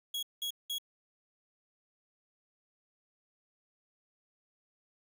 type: tone bursts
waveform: 40% pulse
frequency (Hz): 3322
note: G#7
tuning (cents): 0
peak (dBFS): -33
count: 3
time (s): 0.14-0.784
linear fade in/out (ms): 5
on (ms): 88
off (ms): 190
effects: none